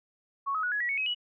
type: tone with pitch steps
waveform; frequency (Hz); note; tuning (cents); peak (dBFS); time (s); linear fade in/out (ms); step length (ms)
sine; 1108.7 / 1273.6 / 1462.9 / 1680.5 / 1930.4 / 2217 / 2547 / 2926; C#6 / D#6 / F#6 / G#6 / B6 / C#7 / D#7 / F#7; 0 / +40 / -20 / +20 / -40 / 0 / +40 / -20; -27; 0.46-1.148; 20; 86
effects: none